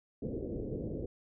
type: low-pass noise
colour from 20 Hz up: white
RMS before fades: -38 dBFS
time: 0.22-1.06 s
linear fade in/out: 5 ms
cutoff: 500 Hz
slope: 48 dB/octave
effects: none